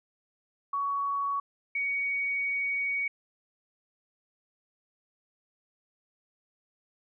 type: tone pair in turn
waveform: sine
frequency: 1122 / 2244 Hz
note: C#6 / C#7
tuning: +21 / +21 cents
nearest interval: octave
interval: 1200 cents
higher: second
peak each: -27 dBFS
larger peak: neither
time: 0.73-1.4 / 1.75-3.08 s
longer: second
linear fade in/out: 5 ms
effects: none